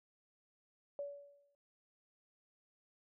sine tone with exponential decay, 570 Hz, C#5, 48 cents sharp, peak -37 dBFS, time 0.99-1.55 s, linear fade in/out 1 ms, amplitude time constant 120 ms, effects none

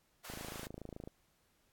pink high-pass noise, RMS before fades -49 dBFS, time 0.24-0.67 s, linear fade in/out 10 ms, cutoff 600 Hz, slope 24 dB/octave
click train, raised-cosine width 2 ms, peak -32 dBFS, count 22, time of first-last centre 0.3-1.075 s, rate 27.1 Hz
effects pink hiss -74 dBFS RMS until 1.72 s + AAC 64 kbps

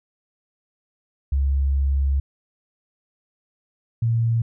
sine tone pair in turn, 68.7 / 115.28 Hz, C#2 / A#2, -15 / -19 cents, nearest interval major sixth, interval 896 cents, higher second, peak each -17 dBFS, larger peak neither, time 1.32-2.2 / 4.02-4.42 s, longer first, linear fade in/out 5 ms, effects none

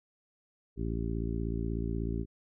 harmonic tone, 56.4 Hz, A1, 44 cents sharp, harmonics 1 / 2 / 3 / 4 / 5 / 6 / 7, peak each -34 / -37 / -39 / -40 / -41 / -42 / -42 dBFS, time 0.76-2.26 s, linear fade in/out 50 ms, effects none

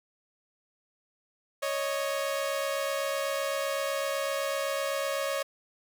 sawtooth tone pair together, 554.4 / 622.3 Hz, C#5 / D#5, 0 / 0 cents, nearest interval major second, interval 200 cents, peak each -26 / -30 dBFS, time 1.62-5.43 s, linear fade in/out 10 ms, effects none

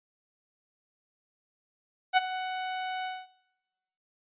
sawtooth tone with ADSR envelope, 744 Hz, F#5, 9 cents sharp, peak -13 dBFS, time 2.13-3.27 s, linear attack 42 ms, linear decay 23 ms, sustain -15 dB, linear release 220 ms, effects noise-tail reverb RT60 1.0 s tail -18 dB re dry + resampled to 8000 Hz

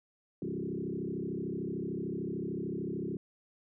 sine tone with frequency modulation, 271.3 Hz, C#4, 37 cents flat, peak -33 dBFS, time 0.42-3.17 s, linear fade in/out 2 ms, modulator 33.4 Hz, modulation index 3.8, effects none

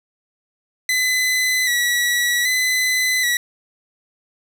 sawtooth tone with vibrato, 1975.5 Hz, B6, in tune, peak -13 dBFS, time 0.89-3.37 s, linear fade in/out 2 ms, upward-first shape square, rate 0.64 Hz, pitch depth 35 cents each way, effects none

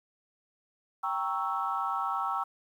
sine chord, G diminished seventh, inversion none, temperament equal, 784 / 932.3 / 1108.7 / 1318.5 Hz, G5 / Bb5 / Db6 / Fb6, 0 / 0 / 0 / 0 cents, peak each -34 / -35 / -34 / -32 dBFS, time 1.03-2.44 s, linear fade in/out 10 ms, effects tanh soft clip ceiling -18 dBFS + 10-bit

